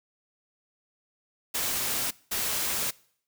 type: noise bursts at uneven times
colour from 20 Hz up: white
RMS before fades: -29 dBFS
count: 2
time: 1.54-2.11 / 2.31-2.91 s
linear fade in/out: 10 ms
effects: noise-tail reverb RT60 0.6 s tail -23 dB re dry

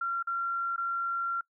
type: tone with dropouts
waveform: sine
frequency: 1373 Hz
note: F6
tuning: 30 cents flat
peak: -28 dBFS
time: 0.01-1.41 s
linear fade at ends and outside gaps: 5 ms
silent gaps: 0.227-0.271 / 0.763-0.778 s
effects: noise-tail reverb RT60 0.1 s tail -24 dB re dry

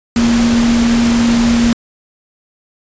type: tone in noise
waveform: sine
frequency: 234.4 Hz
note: A#3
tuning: 10 cents sharp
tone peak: -9 dBFS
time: 0.16-1.73 s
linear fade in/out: 2 ms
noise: pink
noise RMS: -19 dBFS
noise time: 0.16-1.73 s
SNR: +7 dB
effects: resampled to 16000 Hz

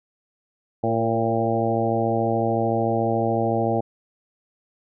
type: harmonic tone with a mistuned harmonic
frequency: 113.7 Hz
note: A#2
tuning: 43 cents flat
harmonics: 1 / 2 / 3 / 4 / 5 / 6 / 7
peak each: -27 / -27 / -27 / -27 / -27 / -27 / -27 dBFS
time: 0.83-3.81 s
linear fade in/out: 10 ms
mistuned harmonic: 4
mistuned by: +28 cents
effects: none

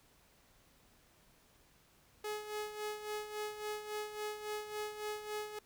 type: tone with tremolo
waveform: sawtooth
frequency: 422.8 Hz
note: G#4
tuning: 31 cents sharp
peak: -33 dBFS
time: 2.24-5.59 s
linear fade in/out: 5 ms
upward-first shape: sine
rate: 3.6 Hz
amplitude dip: 65%
effects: pink hiss -67 dBFS RMS until 5.65 s

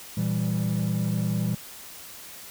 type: chord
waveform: triangle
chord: E diminished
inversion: second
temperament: equal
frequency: 116.54 / 164.81 / 196 Hz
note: Bb2 / E3 / G3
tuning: 0 / 0 / 0 cents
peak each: -25 dBFS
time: 0.17-1.55 s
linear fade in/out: 5 ms
effects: tanh soft clip ceiling -16 dBFS + white hiss -43 dBFS RMS until 2.5 s

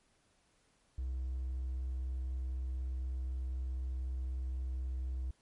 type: tone with hard clipping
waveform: triangle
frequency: 64 Hz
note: C2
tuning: 38 cents flat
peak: -35 dBFS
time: 0.98-5.31 s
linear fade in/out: 5 ms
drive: 4 dB
effects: pink hiss -72 dBFS RMS until 5.41 s + MP3 48 kbps

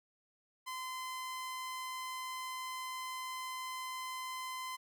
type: tone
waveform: sawtooth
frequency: 1029 Hz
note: C6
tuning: 29 cents flat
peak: -36 dBFS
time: 0.66-4.77 s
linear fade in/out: 20 ms
effects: none

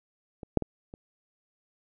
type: clicks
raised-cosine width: 2 ms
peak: -26 / -7 / -19 / -29 dBFS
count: 4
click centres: 0.432 / 0.573 / 0.623 / 0.939 s
effects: none

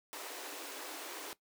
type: high-pass noise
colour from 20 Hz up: pink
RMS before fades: -45 dBFS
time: 0.13-1.33 s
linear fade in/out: 0 ms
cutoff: 280 Hz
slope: 96 dB/octave
effects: noise-tail reverb RT60 0.1 s tail -17 dB re dry

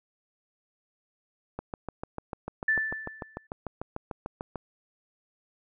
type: click train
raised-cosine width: 1 ms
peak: -20 dBFS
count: 21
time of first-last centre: 1.59-4.557 s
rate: 6.74 Hz
type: tone with exponential decay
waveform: sine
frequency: 1760 Hz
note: A6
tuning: in tune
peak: -20 dBFS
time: 2.68-3.47 s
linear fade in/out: 5 ms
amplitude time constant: 170 ms
effects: none

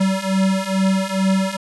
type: beating tone pair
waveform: square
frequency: 190 / 192.3 Hz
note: F#3 / G3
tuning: +46 / -33 cents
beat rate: 2.3 Hz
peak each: -21 / -19 dBFS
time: 0-1.57 s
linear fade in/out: 10 ms
effects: resampled to 24000 Hz + 8-bit

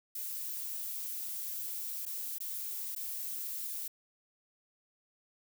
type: noise with dropouts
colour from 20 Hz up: violet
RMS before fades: -39 dBFS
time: 0.15-3.88 s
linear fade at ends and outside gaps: 5 ms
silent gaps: 2.054-2.062 / 2.384-2.403 / 2.951-2.961 s
effects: none

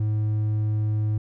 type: tone with hard clipping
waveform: sine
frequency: 106.9 Hz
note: A2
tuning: 49 cents flat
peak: -22 dBFS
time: 0-1.18 s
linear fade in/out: 5 ms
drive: 3 dB
effects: none

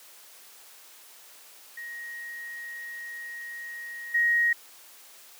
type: tone with level steps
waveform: sine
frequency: 1883 Hz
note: A#6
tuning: 17 cents sharp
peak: -36 / -20 dBFS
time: 1.77-4.53 s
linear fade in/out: 5 ms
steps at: 4.14 s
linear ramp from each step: 10 ms
effects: white hiss -51 dBFS RMS until 5.39 s + high-pass 400 Hz 12 dB/octave

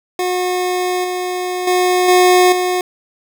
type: tone with level steps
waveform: 25% pulse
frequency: 362.9 Hz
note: F#4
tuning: 34 cents flat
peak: -12 / -15 / -8 / -4 / -11 dBFS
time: 0.19-2.81 s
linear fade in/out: 2 ms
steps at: 1.04 / 1.67 / 2.08 / 2.52 s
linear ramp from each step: 5 ms
effects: none

